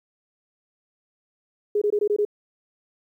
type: tone bursts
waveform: sine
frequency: 415.3 Hz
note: G#4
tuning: in tune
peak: -18 dBFS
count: 6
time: 1.75-2.251 s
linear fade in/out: 5 ms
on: 66 ms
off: 21 ms
effects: 10-bit